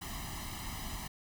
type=noise with comb filter; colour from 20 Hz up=pink; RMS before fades=-41 dBFS; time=0.01-1.08 s; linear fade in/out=10 ms; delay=1 ms; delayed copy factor=+0.85; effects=none